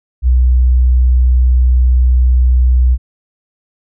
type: tone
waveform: sine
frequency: 62.4 Hz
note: B1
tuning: 19 cents sharp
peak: -6 dBFS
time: 0.22-2.98 s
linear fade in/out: 50 ms
effects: none